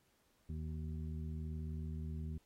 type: harmonic tone with a mistuned harmonic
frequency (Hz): 78.9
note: D#2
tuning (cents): +25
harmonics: 1 / 2 / 3 / 5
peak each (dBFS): -41 / -45 / -50 / -59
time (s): 0.49-2.38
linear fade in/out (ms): 5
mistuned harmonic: 5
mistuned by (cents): -74
effects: pink hiss -75 dBFS RMS until 2.45 s + AAC 48 kbps